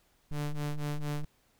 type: ring-modulated tone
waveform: square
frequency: 73.42 Hz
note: D2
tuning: in tune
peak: -29 dBFS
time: 0.31-1.25 s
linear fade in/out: 5 ms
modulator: 75.6 Hz
effects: pink hiss -69 dBFS RMS until 1.59 s